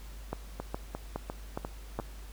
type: two click trains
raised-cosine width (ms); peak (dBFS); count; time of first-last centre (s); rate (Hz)
1; -19 / -21; 5 / 5; 0.33-1.99 / 0.6-1.999; 2.41 / 2.86
effects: added 50 Hz sine -43 dBFS peak until 2.32 s + pink hiss -54 dBFS RMS until 2.32 s